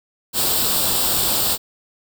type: noise with comb filter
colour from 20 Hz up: white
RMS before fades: -19 dBFS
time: 0.33-1.58 s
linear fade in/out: 50 ms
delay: 0.24 ms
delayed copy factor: +0.65
effects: none